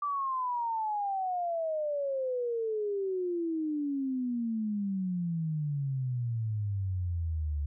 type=exponential sweep; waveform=sine; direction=down; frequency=1174.7 to 71.2 Hz; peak=-29 dBFS; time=0.02-7.66 s; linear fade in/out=5 ms; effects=none